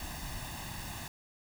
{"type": "noise with comb filter", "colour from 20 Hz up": "pink", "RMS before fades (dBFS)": -41, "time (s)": [0, 1.08], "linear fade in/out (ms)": 2, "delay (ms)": 1.1, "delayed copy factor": 0.7, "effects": []}